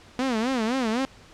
sawtooth tone with vibrato, 241 Hz, B3, 42 cents flat, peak -19 dBFS, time 0.19-1.05 s, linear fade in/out 0 ms, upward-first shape sine, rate 3.9 Hz, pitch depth 190 cents each way, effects pink hiss -50 dBFS RMS until 1.33 s + low-pass 6000 Hz 12 dB/octave

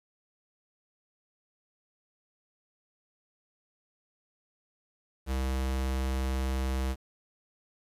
square tone with notch filter, 65.6 Hz, C2, 5 cents sharp, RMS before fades -30 dBFS, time 5.26-6.96 s, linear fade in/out 50 ms, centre 130 Hz, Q 1.6, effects resampled to 32000 Hz + 9-bit

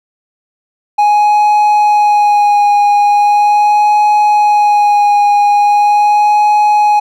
triangle tone with vibrato, 830 Hz, G#5, 1 cent flat, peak -4 dBFS, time 0.98-7 s, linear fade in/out 10 ms, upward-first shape sine, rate 0.4 Hz, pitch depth 17 cents each way, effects none

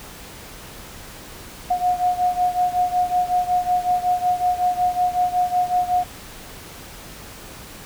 sine beating tone pair, 720 / 725.4 Hz, F#5 / F#5, -47 / -34 cents, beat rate 5.4 Hz, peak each -19 / -22 dBFS, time 1.7-6.04 s, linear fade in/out 10 ms, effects pink hiss -39 dBFS RMS until 7.85 s

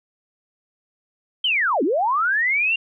sine linear two-way sweep, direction down then up, 3184 to 246.9 to 2810 Hz, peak -17 dBFS, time 1.44-2.76 s, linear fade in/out 5 ms, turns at 1.83 s, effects none

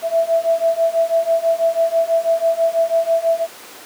sine beating tone pair, 659.3 / 665.4 Hz, E5 / E5, 0 / +16 cents, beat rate 6.1 Hz, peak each -17 / -16 dBFS, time 0.02-3.47 s, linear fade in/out 50 ms, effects pink hiss -37 dBFS RMS until 3.85 s + high-pass 400 Hz 12 dB/octave

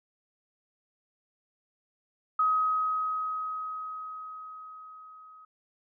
sine tone with level ramp, 1265 Hz, D#6, 28 cents sharp, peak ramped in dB -21 to -49 dBFS, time 2.39-5.45 s, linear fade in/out 5 ms, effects none

